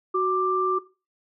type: tone pair together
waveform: sine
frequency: 371.8 / 1180.4 Hz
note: F#4 / D6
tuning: +8 / +8 cents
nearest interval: octave + minor sixth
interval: 2000 cents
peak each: -23 dBFS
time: 0.14-0.79 s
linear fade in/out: 10 ms
effects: noise-tail reverb RT60 0.3 s tail -17 dB re dry